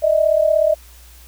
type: tone pair together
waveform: sine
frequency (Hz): 604.4 / 641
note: D5 / E5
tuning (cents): +50 / -49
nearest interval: minor second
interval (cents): 101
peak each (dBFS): -15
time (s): 0.02-0.75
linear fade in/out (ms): 20
effects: added 60 Hz sine -42 dBFS peak until 1.27 s + white hiss -47 dBFS RMS until 1.27 s